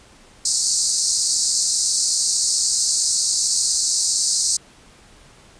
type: band-pass noise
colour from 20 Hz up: white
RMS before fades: -20 dBFS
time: 0.45-4.57 s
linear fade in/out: 5 ms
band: 4200 to 9000 Hz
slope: 96 dB/octave
effects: pink hiss -49 dBFS RMS until 5.59 s + resampled to 22050 Hz